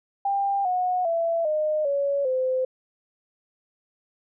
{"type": "tone with pitch steps", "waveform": "sine", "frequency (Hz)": [795, 729, 668.5, 613, 562.1, 515.5], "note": ["G5", "F#5", "E5", "D#5", "C#5", "C5"], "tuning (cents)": [24, -26, 24, -26, 24, -26], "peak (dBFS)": -21, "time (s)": [0.25, 2.65], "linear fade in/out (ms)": 5, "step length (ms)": 400, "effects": []}